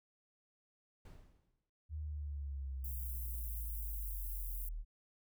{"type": "noise with exponential decay", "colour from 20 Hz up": "brown", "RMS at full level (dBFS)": -50, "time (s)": [1.05, 1.7], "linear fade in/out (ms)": 5, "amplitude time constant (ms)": 140}
{"type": "linear sweep", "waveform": "sine", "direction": "down", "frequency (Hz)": [77.78, 37.78], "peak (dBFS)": -39, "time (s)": [1.89, 4.85], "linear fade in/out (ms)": 50}
{"type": "high-pass noise", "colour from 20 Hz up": "white", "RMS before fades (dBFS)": -47, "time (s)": [2.84, 4.69], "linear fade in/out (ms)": 5, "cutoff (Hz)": 12000, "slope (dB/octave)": 24}
{"effects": []}